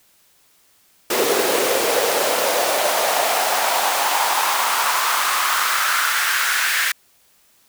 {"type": "noise with high-pass filter sweep", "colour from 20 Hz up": "pink", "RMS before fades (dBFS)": -19, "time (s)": [1.1, 6.92], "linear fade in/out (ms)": 5, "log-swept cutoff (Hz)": [400, 1700], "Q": 3.1, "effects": ["white hiss -57 dBFS RMS until 7.68 s"]}